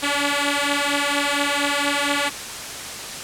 5% pulse beating tone pair, 284.1 / 288.4 Hz, C#4 / D4, +43 / -31 cents, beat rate 4.3 Hz, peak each -11 dBFS, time 0.02-2.3 s, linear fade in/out 20 ms, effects white hiss -31 dBFS RMS until 3.23 s + low-pass 9000 Hz 12 dB/octave

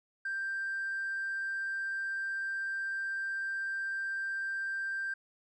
sine tone with hard clipping, 1577 Hz, G6, 10 cents sharp, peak -33 dBFS, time 0.25-5.14 s, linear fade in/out 5 ms, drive 1 dB, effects resampled to 22050 Hz

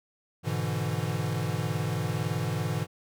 square chord, E dominant seventh, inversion first, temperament equal, 103.83 / 123.47 / 146.83 / 164.81 Hz, G#2 / B2 / D3 / E3, 0 / 0 / 0 / 0 cents, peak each -34 dBFS, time 0.43-2.87 s, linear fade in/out 50 ms, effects none

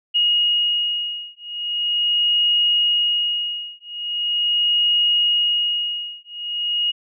sine beating tone pair, 2876 / 2876.41 Hz, F#7 / F#7, -50 / -50 cents, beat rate 0.41 Hz, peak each -20 dBFS, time 0.14-6.92 s, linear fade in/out 20 ms, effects none

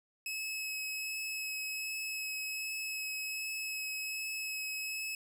sawtooth tone with vibrato, 2574 Hz, E7, 42 cents flat, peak -33 dBFS, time 0.26-5.15 s, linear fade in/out 2 ms, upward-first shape sine, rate 1.3 Hz, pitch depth 9 cents each way, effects none

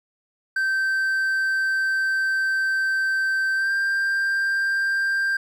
triangle tone with pitch glide, 1555 to 1584.9 Hz, G6 to G6, -14 to +19 cents, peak -18 dBFS, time 0.56-5.37 s, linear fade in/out 5 ms, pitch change +33 cents, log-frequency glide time 3.55-3.72 s, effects none

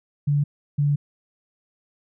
sine tone pair in turn, 144.6 / 144.6 Hz, D3 / D3, -27 / -27 cents, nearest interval unison, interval 0 cents, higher neither, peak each -17 dBFS, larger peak neither, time 0.27-0.44 / 0.78-0.96 s, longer second, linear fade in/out 10 ms, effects none

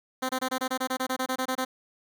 10% pulse tone bursts, 258.7 Hz, C4, 19 cents flat, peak -18 dBFS, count 15, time 0.22-1.65 s, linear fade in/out 10 ms, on 72 ms, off 25 ms, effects none

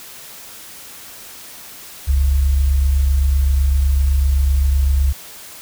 sine tone pair together, 41.05 / 68.9 Hz, E1 / C#2, -6 / -10 cents, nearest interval major sixth, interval 896 cents, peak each -22 / -12 dBFS, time 2.07-5.13 s, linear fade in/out 20 ms, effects white hiss -37 dBFS RMS until 5.61 s

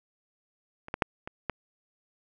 clicks, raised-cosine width 0.5 ms, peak -26 / -15 / -7 / -22 / -14 dBFS, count 5, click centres 0.884 / 0.941 / 1.022 / 1.275 / 1.497 s, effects none

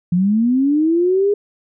sine linear sweep, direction up, 169.9 to 415.3 Hz, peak -12 dBFS, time 0.12-1.34 s, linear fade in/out 5 ms, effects none

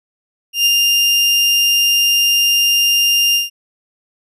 30% pulse tone with ADSR envelope, 2800 Hz, F7, 4 cents sharp, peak -6 dBFS, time 0.53-3.5 s, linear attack 130 ms, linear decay 18 ms, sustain -2 dB, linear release 150 ms, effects resampled to 32000 Hz

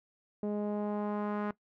sawtooth tone with low-pass filter sweep, 207.7 Hz, G#3, in tune, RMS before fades -34 dBFS, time 0.43-1.51 s, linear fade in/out 2 ms, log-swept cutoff 530 to 1400 Hz, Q 1.6, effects noise-tail reverb RT60 0.1 s tail -19 dB re dry

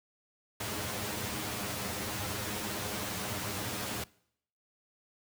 pink noise with comb filter, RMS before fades -36 dBFS, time 0.6-4.04 s, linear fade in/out 5 ms, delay 9.7 ms, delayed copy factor +0.75, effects noise-tail reverb RT60 0.7 s tail -23 dB re dry + high-pass 80 Hz 12 dB/octave

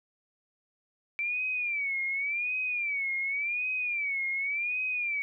sine tone with vibrato, 2326 Hz, D7, 17 cents flat, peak -28 dBFS, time 1.19-5.22 s, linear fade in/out 0 ms, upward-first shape sine, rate 0.89 Hz, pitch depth 140 cents each way, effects none

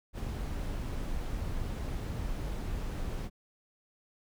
brown noise, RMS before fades -35 dBFS, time 0.13-3.3 s, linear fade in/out 50 ms, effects none

